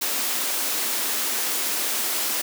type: high-pass noise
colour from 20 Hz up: white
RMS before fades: -25 dBFS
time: 0.01-2.42 s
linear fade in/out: 10 ms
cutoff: 210 Hz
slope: 96 dB/octave
effects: none